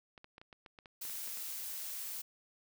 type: clicks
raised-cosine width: 0.3 ms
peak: -36 dBFS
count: 12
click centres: 0.178 / 0.244 / 0.381 / 0.415 / 0.528 / 0.662 / 0.788 / 0.858 / 1.052 / 1.097 / 1.277 / 1.373 s
type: noise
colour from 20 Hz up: blue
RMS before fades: -42 dBFS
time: 1.01-2.22 s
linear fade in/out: 10 ms
effects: none